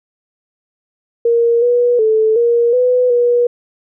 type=tone with pitch steps; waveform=sine; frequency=467.9 / 484.9 / 437.8 / 471.6 / 499.1 / 482.4 Hz; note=A#4 / B4 / A4 / A#4 / B4 / B4; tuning=+6 / -32 / -9 / +20 / +18 / -41 cents; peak=-9 dBFS; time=1.25-3.47 s; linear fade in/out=5 ms; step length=370 ms; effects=none